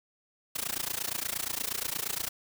white noise with amplitude modulation, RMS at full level -30 dBFS, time 0.55-2.29 s, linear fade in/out 10 ms, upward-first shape sine, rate 28.5 Hz, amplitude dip 95%, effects none

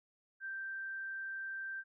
sine tone, 1568 Hz, G6, in tune, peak -39 dBFS, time 0.4-1.84 s, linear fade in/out 50 ms, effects none

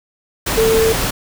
sine tone in noise, 446.6 Hz, A4, 26 cents sharp, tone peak -11 dBFS, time 0.57-0.93 s, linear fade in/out 10 ms, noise pink, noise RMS -19 dBFS, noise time 0.46-1.11 s, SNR +5 dB, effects none

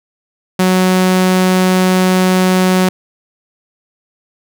sawtooth tone, 185 Hz, F#3, in tune, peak -5 dBFS, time 0.59-2.89 s, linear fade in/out 5 ms, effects none

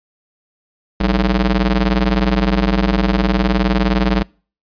sawtooth ring-modulated tone, 123.47 Hz, B2, in tune, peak -6 dBFS, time 1-4.23 s, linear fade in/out 10 ms, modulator 71.5 Hz, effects noise-tail reverb RT60 0.4 s tail -26 dB re dry + resampled to 11025 Hz

